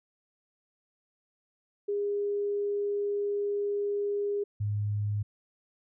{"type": "tone pair in turn", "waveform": "sine", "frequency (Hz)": [407.5, 103.78], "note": ["G#4", "G#2"], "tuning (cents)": [-33, -1], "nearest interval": "2 octaves", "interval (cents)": 2368, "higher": "first", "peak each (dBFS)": -27, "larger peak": "neither", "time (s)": [[1.88, 4.44], [4.6, 5.23]], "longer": "first", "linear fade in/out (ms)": 10, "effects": []}